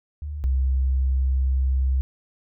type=tone pair in turn; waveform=sine; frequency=73.9 / 65.67 Hz; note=D2 / C2; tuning=+11 / +7 cents; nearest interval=major second; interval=204 cents; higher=first; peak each=-28 / -18 dBFS; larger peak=second; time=0.22-0.44 / 0.44-2.01 s; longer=second; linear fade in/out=0 ms; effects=none